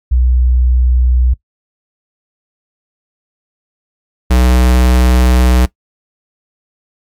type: tone pair in turn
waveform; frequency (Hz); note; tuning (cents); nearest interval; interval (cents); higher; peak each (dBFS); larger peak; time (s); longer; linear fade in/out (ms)
sine / square; 62 / 62.25; B1 / B1; +7 / +14; unison; 7; second; -7; neither; 0.11-1.34 / 4.3-5.66; second; 10
effects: noise-tail reverb RT60 0.1 s tail -19 dB re dry + MP3 96 kbps